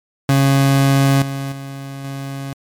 30% pulse tone with level steps, 137.3 Hz, C#3, 16 cents flat, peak -8 / -19 / -25 / -22 dBFS, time 0.29-2.53 s, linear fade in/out 2 ms, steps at 1.22 / 1.52 / 2.04 s, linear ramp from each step 2 ms, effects MP3 96 kbps

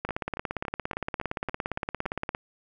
two click trains, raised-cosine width 0.5 ms, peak -20 / -14 dBFS, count 8 / 41, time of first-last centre 0.09-2.056 / 0.05-2.349 s, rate 3.56 / 17.4 Hz, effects none

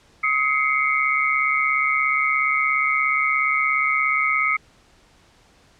sine tone cluster, 1267 / 2097 / 2234 Hz, D#6 / C7 / C#7, +31 / +3 / +13 cents, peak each -22 dBFS, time 0.23-4.57 s, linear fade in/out 10 ms, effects pink hiss -55 dBFS RMS until 5.79 s + low-pass 7000 Hz 12 dB/octave

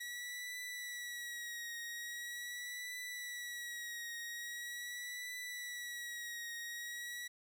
sawtooth tone with vibrato, 1928 Hz, B6, 42 cents flat, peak -39 dBFS, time 0-7.28 s, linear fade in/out 10 ms, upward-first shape triangle, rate 0.42 Hz, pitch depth 48 cents each way, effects 12-bit

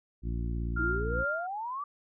harmonic tone, 57.8 Hz, A#1, 14 cents flat, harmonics 1 / 2 / 3 / 4 / 5 / 6, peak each -31 / -37 / -41 / -43 / -45 / -47 dBFS, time 0.22-1.25 s, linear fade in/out 50 ms
sine tone with tremolo, 1396.9 Hz, F6, in tune, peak -28 dBFS, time 0.76-1.47 s, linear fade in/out 10 ms, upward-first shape sine, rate 2.5 Hz, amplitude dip 75%
sine exponential sweep, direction up, 311.4 to 1186 Hz, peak -33 dBFS, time 0.79-1.84 s, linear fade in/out 5 ms
effects none

